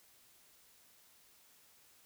silence, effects white hiss -65 dBFS RMS until 2.05 s

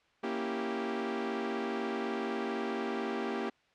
sawtooth chord, A# diminished seventh, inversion none, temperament equal, 233.1 / 277.2 / 329.6 / 392 Hz, A#3 / C#4 / E4 / G4, 0 / 0 / 0 / 0 cents, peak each -33 / -37 / -37 / -32 dBFS, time 0.23-3.5 s, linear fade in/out 10 ms, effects white hiss -68 dBFS RMS until 3.74 s + low-pass 3000 Hz 12 dB/octave

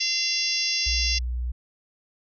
harmonic tone, 686 Hz, F5, 31 cents flat, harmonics 3 / 4 / 5 / 6 / 7 / 8 / 9, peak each -34 / -30 / -34 / -35 / -27 / -28 / -32 dBFS, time 0-1.19 s, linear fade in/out 10 ms
sine tone, 60.8 Hz, B1, 26 cents flat, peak -25 dBFS, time 0.86-1.52 s, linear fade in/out 10 ms
effects none

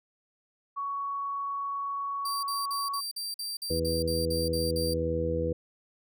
sine tone, 1118 Hz, C#6, 14 cents sharp, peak -30 dBFS, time 0.76-3.01 s, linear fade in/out 20 ms
sawtooth tone bursts, 4699 Hz, D8, in tune, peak -30 dBFS, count 12, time 2.25-4.938 s, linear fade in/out 5 ms, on 180 ms, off 48 ms
harmonic tone, 81.9 Hz, E2, 11 cents flat, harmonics 1 / 2 / 3 / 4 / 5 / 6, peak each -33 / -35 / -40 / -35 / -40 / -29 dBFS, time 3.7-5.53 s, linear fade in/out 5 ms
effects none

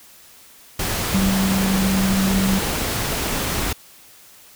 sine tone in noise, 192.2 Hz, G3, 34 cents flat, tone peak -17 dBFS, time 1.14-2.59 s, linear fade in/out 5 ms, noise pink, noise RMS -23 dBFS, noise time 0.79-3.73 s, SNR +3 dB, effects white hiss -47 dBFS RMS until 4.55 s

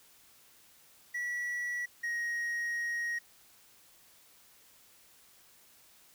triangle tone pair in turn, 1940 / 1882.6 Hz, B6 / A#6, -31 / +17 cents, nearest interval minor second, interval 52 cents, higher first, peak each -31 / -30 dBFS, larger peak second, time 1.14-1.86 / 2.03-3.19 s, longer second, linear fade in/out 10 ms, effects white hiss -61 dBFS RMS until 6.14 s

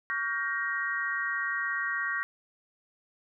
sine chord, G half-diminished seventh, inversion second, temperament just, 1128.9 / 1411.2 / 1568 / 1881.6 Hz, Db6 / F6 / G6 / Bb6, +31 / +18 / 0 / +16 cents, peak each -36 / -37 / -34 / -31 dBFS, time 0.1-2.23 s, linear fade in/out 0 ms, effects none

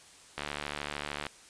click train, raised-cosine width 0.3 ms, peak -18 dBFS, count 66, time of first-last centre 0.38-1.267 s, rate 73.3 Hz, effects white hiss -55 dBFS RMS until 1.49 s + resampled to 22050 Hz

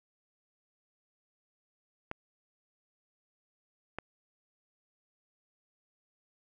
clicks, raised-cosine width 0.5 ms, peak -21 dBFS, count 2, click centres 2.114 / 3.986 s, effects none

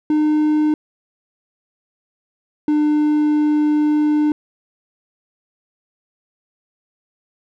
triangle tone pair in turn, 304.2 / 300.2 Hz, D#4 / D4, -39 / +38 cents, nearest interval unison, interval 23 cents, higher first, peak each -11 dBFS, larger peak neither, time 0.1-0.74 / 2.68-4.32 s, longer second, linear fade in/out 2 ms, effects none

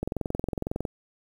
click train, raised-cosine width 2 ms, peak -15 dBFS, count 19, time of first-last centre 0.03-0.852 s, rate 21.9 Hz, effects 8-bit

